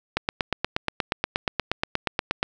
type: click train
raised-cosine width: 0.3 ms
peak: -6 dBFS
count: 20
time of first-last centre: 0.17-2.429 s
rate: 8.41 Hz
effects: none